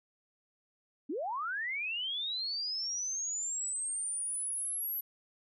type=linear sweep; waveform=sine; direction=up; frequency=246.9 to 11840 Hz; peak=-33 dBFS; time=1.09-5.01 s; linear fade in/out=10 ms; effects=none